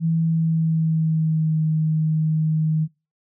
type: tone with pitch glide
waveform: sine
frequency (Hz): 163.5 to 156.93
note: E3 to D#3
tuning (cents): -14 to +15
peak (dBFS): -17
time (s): 0-2.88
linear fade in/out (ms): 50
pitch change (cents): -71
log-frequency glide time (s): 0.22-1.63
effects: noise-tail reverb RT60 0.3 s tail -25 dB re dry